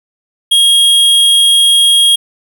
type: tone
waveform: square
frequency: 3267 Hz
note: G#7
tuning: 29 cents flat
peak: -6 dBFS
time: 0.51-2.16 s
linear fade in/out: 10 ms
effects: none